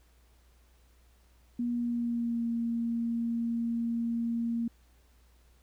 sine tone with pitch glide, 239.8 to 232.6 Hz, A#3 to A#3, +49 to -4 cents, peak -28 dBFS, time 1.59-4.68 s, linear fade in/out 5 ms, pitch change -53 cents, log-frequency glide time 1.71-2.46 s, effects added 60 Hz sine -60 dBFS peak until 5.62 s + pink hiss -68 dBFS RMS until 5.62 s

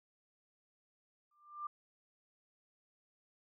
sine tone with exponential growth, 1190 Hz, D6, 22 cents sharp, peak -36 dBFS, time 1.31-1.67 s, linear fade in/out 5 ms, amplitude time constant 78 ms, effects none

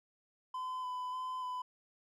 triangle tone with vibrato, 1011 Hz, B5, 40 cents sharp, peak -35 dBFS, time 0.54-1.62 s, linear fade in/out 5 ms, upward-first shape square, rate 1.7 Hz, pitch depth 14 cents each way, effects none

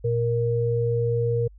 sine tone pair together, 117.8 / 469.4 Hz, A#2 / A#4, +19 / +12 cents, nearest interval 2 octaves, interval 2393 cents, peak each -23 dBFS, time 0.04-1.48 s, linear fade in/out 10 ms, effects added 50 Hz sine -45 dBFS peak until 1.58 s

